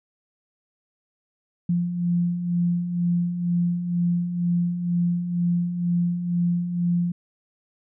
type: beating tone pair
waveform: sine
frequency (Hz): 172.4 / 174.5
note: F3 / F3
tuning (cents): -22 / -1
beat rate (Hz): 2.1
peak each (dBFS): -29 / -21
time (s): 1.69-7.12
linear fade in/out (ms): 5
effects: none